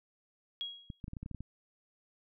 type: tone with exponential decay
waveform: sine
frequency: 3300 Hz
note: G#7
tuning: 12 cents flat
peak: -33 dBFS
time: 0.61-1 s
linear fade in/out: 0 ms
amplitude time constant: 83 ms
type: clicks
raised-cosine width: 5 ms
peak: -29 dBFS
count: 10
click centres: 0.902 / 1.042 / 1.081 / 1.134 / 1.168 / 1.23 / 1.261 / 1.313 / 1.347 / 1.406 s
effects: none